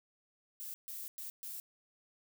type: noise bursts at uneven times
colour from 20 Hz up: violet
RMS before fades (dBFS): -44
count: 4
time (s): 0.6-0.74 / 0.88-1.08 / 1.18-1.3 / 1.43-1.6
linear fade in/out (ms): 0
effects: none